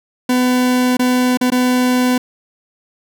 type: tone with dropouts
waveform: 40% pulse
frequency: 250.7 Hz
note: B3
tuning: 26 cents sharp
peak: -11 dBFS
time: 0.29-2.18 s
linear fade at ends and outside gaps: 5 ms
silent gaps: 0.97-0.993 / 1.373-1.411 / 1.503-1.519 s
effects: none